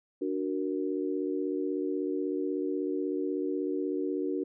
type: chord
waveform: sine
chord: D augmented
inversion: none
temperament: equal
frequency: 293.7 / 370 / 466.2 Hz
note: D4 / F#4 / A#4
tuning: 0 / 0 / 0 cents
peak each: -32 / -32 / -36 dBFS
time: 0.21-4.44 s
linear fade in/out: 10 ms
effects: none